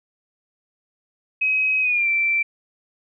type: tone with pitch glide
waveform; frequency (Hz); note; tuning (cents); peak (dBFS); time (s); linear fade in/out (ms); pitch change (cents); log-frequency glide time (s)
sine; 2539 to 2342; D#7 to D7; +34 to -5; -17; 1.41-2.43; 10; -139; 1.81-2.08
effects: none